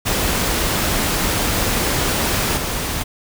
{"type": "noise with level steps", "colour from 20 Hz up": "pink", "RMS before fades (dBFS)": [-19, -23], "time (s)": [0.05, 3.04], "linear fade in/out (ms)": 20, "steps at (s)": 2.57, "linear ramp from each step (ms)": 2, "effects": []}